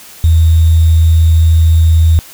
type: tone with sample-and-hold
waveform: sine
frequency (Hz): 81.5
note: E2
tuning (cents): -19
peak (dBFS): -4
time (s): 0.24-2.19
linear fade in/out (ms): 0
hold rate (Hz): 3675
effects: white hiss -35 dBFS RMS until 2.33 s